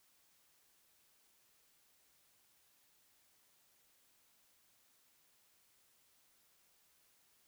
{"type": "silence", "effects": ["white hiss -72 dBFS RMS until 7.47 s"]}